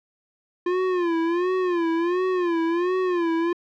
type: tone with vibrato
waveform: square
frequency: 350 Hz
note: F4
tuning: 4 cents sharp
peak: -21 dBFS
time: 0.66-3.53 s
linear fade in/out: 5 ms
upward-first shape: sine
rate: 1.4 Hz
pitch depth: 110 cents each way
effects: low-pass 2000 Hz 12 dB/octave